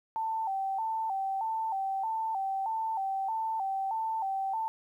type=tone with vibrato; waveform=sine; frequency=830.6 Hz; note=G#5; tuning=in tune; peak=-29 dBFS; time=0.16-4.68 s; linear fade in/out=0 ms; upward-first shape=square; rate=1.6 Hz; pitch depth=120 cents each way; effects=11-bit